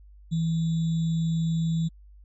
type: tone with sample-and-hold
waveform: sine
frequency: 163.5 Hz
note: E3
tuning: 14 cents flat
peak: -22 dBFS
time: 0.31-1.89 s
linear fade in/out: 20 ms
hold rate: 3675 Hz
effects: added 50 Hz sine -47 dBFS peak until 2.24 s + MP3 32 kbps